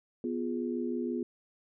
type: chord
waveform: sine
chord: F diminished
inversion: second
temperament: equal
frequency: 246.9 / 349.2 / 415.3 Hz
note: Cb4 / F4 / Ab4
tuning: 0 / 0 / 0 cents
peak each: -33 / -35 / -38 dBFS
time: 0.24-1.23 s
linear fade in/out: 2 ms
effects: none